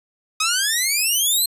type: exponential sweep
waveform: 10% pulse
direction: up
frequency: 1244.5 to 4214 Hz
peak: -9 dBFS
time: 0.4-1.46 s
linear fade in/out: 5 ms
effects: resampled to 32000 Hz